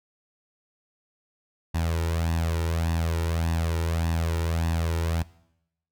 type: tone with flanger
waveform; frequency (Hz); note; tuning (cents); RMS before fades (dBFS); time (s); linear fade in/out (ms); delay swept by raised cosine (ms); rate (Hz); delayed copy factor
sawtooth; 82.7; E2; +6; -26; 1.74-5.23; 10; 1.1 to 2.2; 1.7; +0.6
effects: noise-tail reverb RT60 0.8 s tail -20 dB re dry